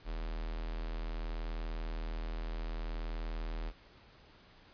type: tone with notch filter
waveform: square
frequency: 40.3 Hz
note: E1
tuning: 38 cents flat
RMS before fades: -38 dBFS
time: 0.04-3.73 s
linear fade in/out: 50 ms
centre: 130 Hz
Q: 0.74
effects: pink hiss -60 dBFS RMS until 4.73 s + resampled to 11025 Hz